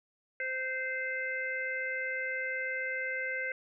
harmonic tone, 519 Hz, C5, 14 cents flat, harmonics 1 / 3 / 4 / 5, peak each -40 / -36 / -35 / -47 dBFS, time 0.4-3.52 s, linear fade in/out 2 ms, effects none

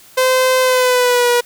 sawtooth tone with pitch glide, 515 to 483.3 Hz, C5 to B4, -28 to -38 cents, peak -7 dBFS, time 0.17-1.41 s, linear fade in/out 10 ms, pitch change -110 cents, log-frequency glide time 0.61-1.3 s, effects white hiss -44 dBFS RMS until 1.45 s

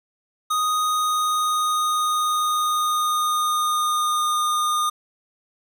square tone with pitch glide, 1244.5 to 1220.3 Hz, D#6 to D#6, 0 to -34 cents, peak -20 dBFS, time 0.5-4.9 s, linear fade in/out 10 ms, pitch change -34 cents, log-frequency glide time 0.81-4.41 s, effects 9-bit

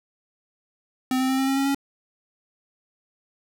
square tone with pitch steps, 257.6 / 260.7 / 263.9 / 267.1 / 270.4 / 273.7 / 277 Hz, C4 / C4 / C4 / C4 / C#4 / C#4 / C#4, -27 / -6 / +15 / +36 / -43 / -22 / -1 cents, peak -21 dBFS, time 1.11-1.747 s, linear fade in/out 2 ms, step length 91 ms, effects none

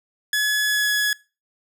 sawtooth tone with pitch glide, 1700 to 1688.3 Hz, G#6 to G#6, +40 to +28 cents, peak -15 dBFS, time 0.33-1.13 s, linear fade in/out 2 ms, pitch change -12 cents, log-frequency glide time 0.64-0.89 s, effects noise-tail reverb RT60 0.3 s tail -22 dB re dry

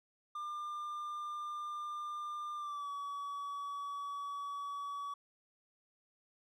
triangle tone with pitch glide, 1198 to 1136.7 Hz, D6 to C#6, +34 to +43 cents, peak -37 dBFS, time 0.35-5.14 s, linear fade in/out 5 ms, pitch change -91 cents, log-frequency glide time 2.56-2.9 s, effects none

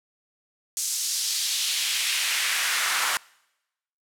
pink noise with high-pass filter sweep, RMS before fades -25 dBFS, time 0.77-3.17 s, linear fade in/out 0 ms, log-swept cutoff 6500 to 1200 Hz, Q 1.5, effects noise-tail reverb RT60 0.9 s tail -25 dB re dry + low-pass 12000 Hz 12 dB/octave

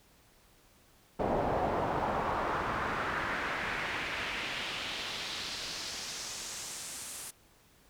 brown noise with band-pass filter sweep, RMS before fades -35 dBFS, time 1.19-7.31 s, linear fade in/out 10 ms, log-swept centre 610 to 9800 Hz, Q 1.8, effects pink hiss -63 dBFS RMS until 7.89 s

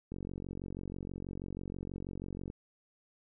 click train, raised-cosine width 3 ms, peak -28 dBFS, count 111, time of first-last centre 0.12-2.501 s, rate 46.2 Hz, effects none

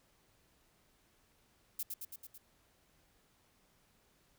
violet noise with echo, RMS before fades -38 dBFS, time 1.79-1.83 s, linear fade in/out 5 ms, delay 110 ms, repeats 5, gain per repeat -3 dB, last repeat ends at 2.38 s, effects pink hiss -71 dBFS RMS until 4.38 s

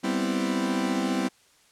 40% pulse chord, C major seventh, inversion second, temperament equal, 196 / 246.9 / 261.6 / 329.6 Hz, G3 / B3 / C4 / E4, 0 / 0 / 0 / 0 cents, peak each -29 / -30 / -28 / -30 dBFS, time 0.03-1.29 s, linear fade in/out 20 ms, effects white hiss -60 dBFS RMS until 1.71 s + low-pass 9000 Hz 12 dB/octave

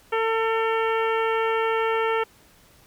harmonic tone with a mistuned harmonic, 448.9 Hz, A4, 35 cents sharp, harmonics 1 / 2 / 3 / 4 / 5 / 6 / 7, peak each -23 / -27 / -28 / -33 / -33 / -36 / -40 dBFS, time 0.12-2.24 s, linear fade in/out 10 ms, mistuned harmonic 6, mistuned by +40 cents, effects pink hiss -55 dBFS RMS until 2.86 s

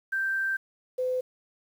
sine tone pair in turn, 1568 / 508.1 Hz, G6 / B4, 0 / +49 cents, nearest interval octave + minor sixth, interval 1951 cents, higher first, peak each -25 dBFS, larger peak neither, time 0.12-0.57 / 0.98-1.21 s, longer first, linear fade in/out 10 ms, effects 9-bit

